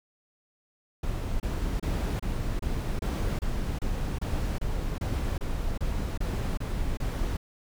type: noise bursts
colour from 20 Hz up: brown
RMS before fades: -29 dBFS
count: 16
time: 1.03-7.37 s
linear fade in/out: 5 ms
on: 370 ms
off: 28 ms
effects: none

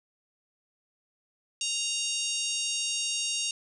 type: harmonic tone with a mistuned harmonic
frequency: 932.3 Hz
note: A#5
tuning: in tune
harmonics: 3 / 4 / 5 / 6 / 7 / 8 / 9 / 10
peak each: -33 / -36 / -38 / -36 / -35 / -40 / -40 / -40 dBFS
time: 1.61-3.51 s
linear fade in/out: 2 ms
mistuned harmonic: 5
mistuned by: -17 cents
effects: none

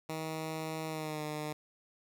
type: tone with pitch glide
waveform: 10% pulse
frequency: 158.6 to 151.7 Hz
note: D#3 to D#3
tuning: +33 to -44 cents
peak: -28 dBFS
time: 0.09-1.53 s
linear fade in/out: 5 ms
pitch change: -77 cents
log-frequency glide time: 0.88-1.23 s
effects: none

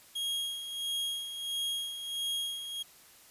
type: tone with tremolo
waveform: 45% pulse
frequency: 3274 Hz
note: G#7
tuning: 25 cents flat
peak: -30 dBFS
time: 0.15-2.83 s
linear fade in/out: 10 ms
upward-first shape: sine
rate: 1.5 Hz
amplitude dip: 60%
effects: white hiss -57 dBFS RMS until 3.3 s + resampled to 32000 Hz

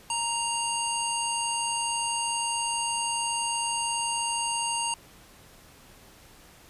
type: harmonic tone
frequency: 932.3 Hz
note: A#5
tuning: in tune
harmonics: 1 / 3 / 5 / 7 / 9 / 10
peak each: -30 / -32 / -38 / -38 / -33 / -37 dBFS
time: 0.1-4.94 s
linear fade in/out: 2 ms
effects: pink hiss -53 dBFS RMS until 6.69 s + resampled to 32000 Hz

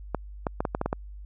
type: clicks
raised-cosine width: 1 ms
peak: -12 dBFS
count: 8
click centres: 0.147 / 0.468 / 0.605 / 0.652 / 0.749 / 0.814 / 0.86 / 0.929 s
effects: added 50 Hz sine -39 dBFS peak until 1.25 s

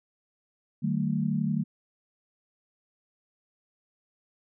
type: tone cluster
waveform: sine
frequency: 153.8 / 192.4 / 224.3 Hz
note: D#3 / G3 / A3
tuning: -20 / -32 / +34 cents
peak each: -29 dBFS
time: 0.82-1.64 s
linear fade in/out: 20 ms
effects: none

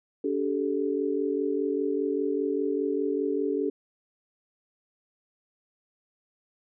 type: tone cluster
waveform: sine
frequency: 286.4 / 389.1 / 434.1 Hz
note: D4 / G4 / A4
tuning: -43 / -13 / -23 cents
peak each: -29 dBFS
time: 0.24-3.7 s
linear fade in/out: 5 ms
effects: none

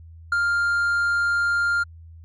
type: tone with ADSR envelope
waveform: triangle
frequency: 1400 Hz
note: F6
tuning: 4 cents sharp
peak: -15 dBFS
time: 0.32-1.84 s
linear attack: 4 ms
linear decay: 19 ms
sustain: -2 dB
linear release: 17 ms
effects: added 82 Hz sine -41 dBFS peak until 2.24 s + resampled to 24000 Hz

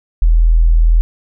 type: tone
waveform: sine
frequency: 41 Hz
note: E1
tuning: 9 cents flat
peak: -6 dBFS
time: 0.22-1.01 s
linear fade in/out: 0 ms
effects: none

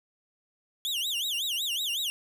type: tone with vibrato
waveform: 40% pulse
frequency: 3272 Hz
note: G#7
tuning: 26 cents flat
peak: -27 dBFS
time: 0.85-2.1 s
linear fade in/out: 0 ms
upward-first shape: sine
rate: 5.4 Hz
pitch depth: 290 cents each way
effects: none

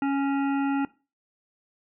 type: harmonic tone with a mistuned harmonic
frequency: 277.2 Hz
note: C#4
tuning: in tune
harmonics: 1 / 3 / 5 / 7 / 9 / 10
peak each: -23 / -31 / -35 / -43 / -45 / -47 dBFS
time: 0.02-0.85 s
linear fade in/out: 2 ms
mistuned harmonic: 7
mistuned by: -17 cents
effects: noise-tail reverb RT60 0.3 s tail -19 dB re dry

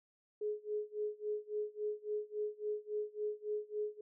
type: tone with tremolo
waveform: sine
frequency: 421.5 Hz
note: G#4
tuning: 26 cents sharp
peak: -33 dBFS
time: 0.41-4.01 s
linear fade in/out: 5 ms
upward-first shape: sine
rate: 3.6 Hz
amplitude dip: 95%
effects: none

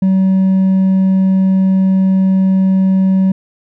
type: tone with hard clipping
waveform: sine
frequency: 190 Hz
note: F#3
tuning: 46 cents sharp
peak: -9 dBFS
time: 0.02-3.32 s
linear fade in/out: 5 ms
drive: 2 dB
effects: none

